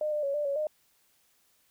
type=tone with pitch steps; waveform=sine; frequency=608 / 598 / 557 / 591 / 559 / 611 Hz; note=D#5 / D5 / C#5 / D5 / C#5 / D#5; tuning=-40 / +31 / +8 / +11 / +14 / -32 cents; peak=-27 dBFS; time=0.01-0.67 s; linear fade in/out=2 ms; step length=110 ms; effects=white hiss -68 dBFS RMS until 1.7 s